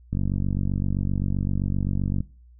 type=click train; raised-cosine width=5 ms; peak=-13 dBFS; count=100; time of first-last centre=0.13-2.205 s; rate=47.7 Hz; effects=noise-tail reverb RT60 0.4 s tail -22 dB re dry + added 60 Hz sine -48 dBFS peak until 2.59 s